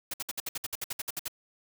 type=noise bursts; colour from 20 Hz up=white; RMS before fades=-34 dBFS; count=14; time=0.11-1.282 s; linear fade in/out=5 ms; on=28 ms; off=60 ms; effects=none